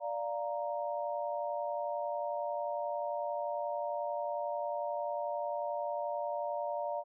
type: chord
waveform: sine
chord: Bb major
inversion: first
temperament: equal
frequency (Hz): 587.3 / 698.5 / 932.3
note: D5 / F5 / Bb5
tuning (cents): 0 / 0 / 0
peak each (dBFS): -36 / -38 / -39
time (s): 0-7.04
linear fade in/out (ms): 50
effects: none